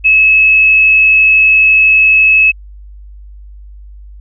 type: tone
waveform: sine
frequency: 2586 Hz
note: E7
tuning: 34 cents flat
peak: -4 dBFS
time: 0.04-2.52 s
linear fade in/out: 20 ms
effects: added 50 Hz sine -30 dBFS peak until 4.2 s